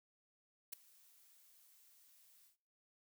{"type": "noise with ADSR envelope", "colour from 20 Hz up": "blue", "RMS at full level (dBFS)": -43, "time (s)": [0.72, 2.57], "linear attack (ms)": 12, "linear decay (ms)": 7, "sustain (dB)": -24, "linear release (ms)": 120, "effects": ["noise-tail reverb RT60 0.6 s tail -23 dB re dry"]}